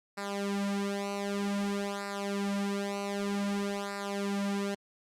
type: tone with flanger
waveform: sawtooth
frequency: 200.5 Hz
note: G3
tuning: 39 cents sharp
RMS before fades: -33 dBFS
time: 0.17-4.75 s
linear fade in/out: 10 ms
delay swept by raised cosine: 0.31 to 4.41 ms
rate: 0.53 Hz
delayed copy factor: -0.85
effects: low-pass 10000 Hz 12 dB/octave + Opus 48 kbps